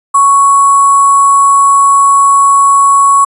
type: tone with sample-and-hold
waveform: sine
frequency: 1112 Hz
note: C#6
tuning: 5 cents sharp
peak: -3 dBFS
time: 0.14-3.25 s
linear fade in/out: 10 ms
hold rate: 8820 Hz
effects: resampled to 32000 Hz